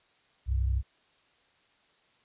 sine tone pair together, 64.34 / 96.4 Hz, C2 / G2, -28 / -28 cents, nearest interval perfect fifth, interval 700 cents, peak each -25 / -32 dBFS, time 0.46-0.83 s, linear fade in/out 50 ms, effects white hiss -66 dBFS RMS until 2.24 s + resampled to 8000 Hz

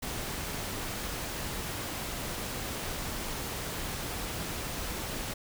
pink noise, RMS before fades -36 dBFS, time 0.02-5.34 s, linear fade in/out 10 ms, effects none

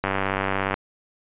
click train, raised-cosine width 0.5 ms, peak -8 dBFS, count 69, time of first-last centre 0.04-0.741 s, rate 97 Hz, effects resampled to 8000 Hz

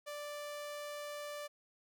sawtooth tone, 587.3 Hz, D5, in tune, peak -38 dBFS, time 0.06-1.48 s, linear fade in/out 20 ms, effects none

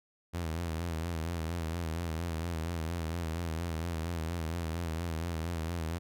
sawtooth tone with vibrato, 83 Hz, E2, 12 cents sharp, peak -29 dBFS, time 0.33-5.99 s, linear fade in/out 20 ms, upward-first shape sine, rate 4.3 Hz, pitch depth 80 cents each way, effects none

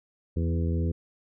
harmonic tone with a mistuned harmonic, 83.3 Hz, E2, 19 cents sharp, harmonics 1 / 2 / 3 / 4 / 5 / 6, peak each -25 / -31 / -35 / -37 / -39 / -41 dBFS, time 0.36-0.92 s, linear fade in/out 10 ms, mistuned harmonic 3, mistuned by -23 cents, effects none

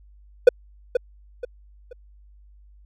triangle tone with echo, 493.9 Hz, B4, in tune, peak -3 dBFS, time 0.47-0.49 s, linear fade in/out 5 ms, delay 480 ms, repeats 3, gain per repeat -10 dB, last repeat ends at 1.93 s, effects added 50 Hz sine -48 dBFS peak until 2.85 s

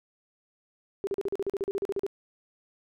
sine tone bursts, 394.7 Hz, G4, 12 cents sharp, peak -26 dBFS, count 15, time 1.04-2.065 s, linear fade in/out 0 ms, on 31 ms, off 40 ms, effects none

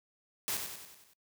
white noise with echo, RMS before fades -34 dBFS, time 0.48-0.57 s, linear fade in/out 0 ms, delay 94 ms, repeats 6, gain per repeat -5 dB, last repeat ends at 1.134 s, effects noise-tail reverb RT60 0.1 s tail -24 dB re dry + high-pass 80 Hz 12 dB/octave

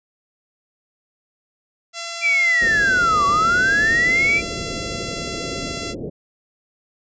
5% pulse tone, 678 Hz, E5, 49 cents sharp, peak -16 dBFS, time 1.93-5.95 s, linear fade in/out 50 ms
sine linear two-way sweep, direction down then up, 2376 to 1121 to 2376 Hz, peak -14 dBFS, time 2.21-4.42 s, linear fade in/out 50 ms, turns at 3.26 s
white low-pass noise, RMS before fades -30 dBFS, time 2.61-6.1 s, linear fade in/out 10 ms, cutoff 540 Hz, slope 48 dB/octave
effects resampled to 16000 Hz

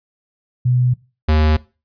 sine / square tone pair in turn, 124.7 / 77.18 Hz, B2 / D#2, +17 / -13 cents, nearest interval minor sixth, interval 830 cents, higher first, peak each -12 dBFS, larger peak neither, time 0.65-0.94 / 1.28-1.57 s, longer neither, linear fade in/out 10 ms, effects noise-tail reverb RT60 0.3 s tail -20 dB re dry + resampled to 11025 Hz

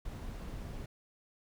brown noise, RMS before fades -42 dBFS, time 0.05-0.86 s, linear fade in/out 5 ms, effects none

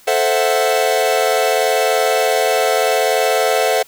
45% pulse chord, F# half-diminished seventh, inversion first, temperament equal, 440 / 523.3 / 659.3 / 740 Hz, A4 / C5 / E5 / F#5, 0 / 0 / 0 / 0 cents, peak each -19 dBFS, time 0.07-3.83 s, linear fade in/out 10 ms, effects white hiss -47 dBFS RMS until 3.87 s

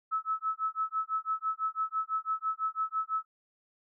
sine tone with tremolo, 1300 Hz, E6, 24 cents flat, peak -26 dBFS, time 0.11-3.25 s, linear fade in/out 20 ms, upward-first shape sine, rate 6 Hz, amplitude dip 100%, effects none

